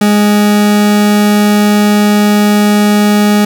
40% pulse tone, 207.7 Hz, G#3, in tune, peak -5 dBFS, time 0.01-3.45 s, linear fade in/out 5 ms, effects none

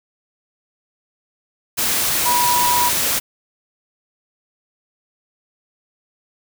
sine tone in noise, 972 Hz, B5, 28 cents flat, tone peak -16 dBFS, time 2.25-2.9 s, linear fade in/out 20 ms, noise white, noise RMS -19 dBFS, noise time 1.77-3.2 s, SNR 0 dB, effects none

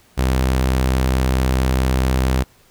sawtooth tone, 64.6 Hz, C2, 21 cents flat, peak -11 dBFS, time 0.17-2.44 s, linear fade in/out 20 ms, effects pink hiss -53 dBFS RMS until 2.7 s

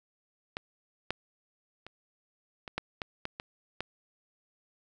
clicks, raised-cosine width 0.3 ms, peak -18 / -14 / -28 / -24 / -15 / -18 / -18 / -21 / -17 dBFS, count 9, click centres 0.569 / 1.106 / 1.866 / 2.678 / 2.78 / 3.018 / 3.254 / 3.399 / 3.806 s, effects none

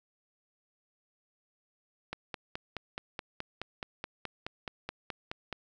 click train, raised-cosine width 0.3 ms, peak -20 dBFS, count 17, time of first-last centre 2.13-5.527 s, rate 4.71 Hz, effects none

